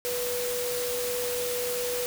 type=tone in noise; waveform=sine; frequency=490.1 Hz; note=B4; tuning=13 cents flat; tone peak=-29 dBFS; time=0.05-2.06 s; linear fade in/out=0 ms; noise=white; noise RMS=-33 dBFS; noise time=0.05-2.06 s; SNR=+1 dB; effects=none